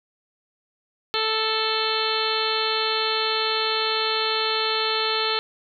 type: harmonic tone with a mistuned harmonic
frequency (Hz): 439.9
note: A4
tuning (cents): 0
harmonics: 1 / 2 / 3 / 4 / 5 / 6 / 7 / 8 / 9 / 10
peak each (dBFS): -28 / -31 / -28 / -33 / -34 / -32 / -30 / -30 / -32 / -29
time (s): 1.14-5.39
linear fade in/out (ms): 0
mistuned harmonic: 10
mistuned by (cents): -54
effects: none